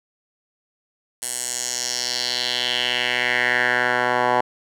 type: tone with band-pass filter sweep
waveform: 10% pulse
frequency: 123.47 Hz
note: B2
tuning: in tune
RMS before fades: -22 dBFS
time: 1.22-4.41 s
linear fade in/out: 5 ms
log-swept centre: 9200 to 1000 Hz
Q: 2.9
effects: none